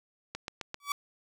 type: click train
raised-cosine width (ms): 0.2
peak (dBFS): -19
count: 4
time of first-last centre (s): 0.35-0.744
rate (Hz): 7.62
type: tone with exponential growth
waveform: sawtooth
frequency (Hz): 1145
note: D6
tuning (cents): -44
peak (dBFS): -22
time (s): 0.8-0.92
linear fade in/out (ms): 2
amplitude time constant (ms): 24
effects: none